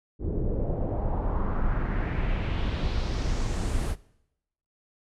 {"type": "noise with low-pass filter sweep", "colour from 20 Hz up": "brown", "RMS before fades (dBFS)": -27, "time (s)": [0.19, 3.96], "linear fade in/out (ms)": 50, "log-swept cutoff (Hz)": [360, 11000], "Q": 2.2, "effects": ["noise-tail reverb RT60 0.8 s tail -20 dB re dry"]}